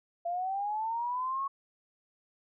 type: linear sweep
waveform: sine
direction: up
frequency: 679 to 1108.7 Hz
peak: -30 dBFS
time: 0.25-1.48 s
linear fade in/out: 10 ms
effects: none